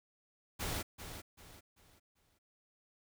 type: noise with echo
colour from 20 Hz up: pink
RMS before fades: -38 dBFS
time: 0.59-0.83 s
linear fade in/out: 20 ms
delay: 390 ms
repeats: 4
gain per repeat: -9 dB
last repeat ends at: 2.39 s
effects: none